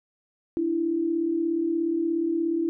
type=tone pair together; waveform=sine; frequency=296.7 / 333.6 Hz; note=D4 / E4; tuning=+18 / +21 cents; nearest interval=major second; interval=203 cents; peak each=-30 / -23 dBFS; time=0.57-2.69 s; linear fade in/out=0 ms; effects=none